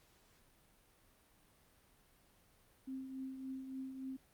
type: tone with tremolo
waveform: sine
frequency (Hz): 263.9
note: C4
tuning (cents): +15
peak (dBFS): -40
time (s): 2.87-4.17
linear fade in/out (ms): 10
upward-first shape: triangle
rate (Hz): 3.5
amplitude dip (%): 55
effects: pink hiss -69 dBFS RMS until 4.33 s + Opus 48 kbps